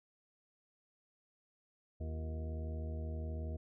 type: harmonic tone with a mistuned harmonic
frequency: 79 Hz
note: D#2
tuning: 27 cents sharp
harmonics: 1 / 2 / 3 / 4 / 5 / 6 / 8 / 9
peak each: -38 / -51 / -50 / -53 / -58 / -54 / -53 / -64 dBFS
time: 2-3.57 s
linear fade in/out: 10 ms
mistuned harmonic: 4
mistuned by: +140 cents
effects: none